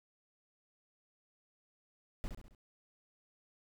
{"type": "noise with echo", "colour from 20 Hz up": "brown", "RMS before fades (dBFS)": -37, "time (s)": [2.24, 2.28], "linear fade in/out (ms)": 0, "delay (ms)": 67, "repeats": 4, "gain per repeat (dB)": -6, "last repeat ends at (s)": 2.548, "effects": []}